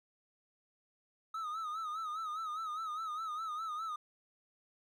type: tone with vibrato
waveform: triangle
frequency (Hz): 1270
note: D#6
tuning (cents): +35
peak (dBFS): -35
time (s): 1.34-3.96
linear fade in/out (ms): 5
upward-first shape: sine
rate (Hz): 4.9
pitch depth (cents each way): 85
effects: none